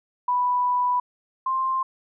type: tone pair in turn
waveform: sine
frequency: 987.8 / 1051.3 Hz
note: B5 / C6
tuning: 0 / +8 cents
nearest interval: minor second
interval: 108 cents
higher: second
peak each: -19 / -21 dBFS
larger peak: first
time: 0.28-1 / 1.46-1.83 s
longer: first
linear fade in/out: 5 ms
effects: none